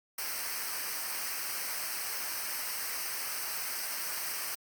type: noise with comb filter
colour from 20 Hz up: white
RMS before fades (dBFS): -36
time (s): 0.18-4.55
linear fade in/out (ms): 5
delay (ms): 0.28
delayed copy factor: -0.75
effects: Opus 48 kbps